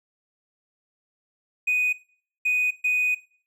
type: tone bursts at uneven times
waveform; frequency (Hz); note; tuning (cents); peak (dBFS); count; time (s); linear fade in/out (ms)
triangle; 2489; D#7; 0; -17; 3; 1.67-1.93 / 2.45-2.71 / 2.84-3.15; 10
effects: noise-tail reverb RT60 0.5 s tail -21 dB re dry + tanh soft clip ceiling -15 dBFS